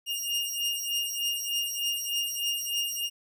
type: beating tone pair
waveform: sawtooth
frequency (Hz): 2829 / 2832.3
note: F7 / F7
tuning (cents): +22 / +24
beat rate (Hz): 3.3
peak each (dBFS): -28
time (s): 0.06-3.1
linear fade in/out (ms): 50
effects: none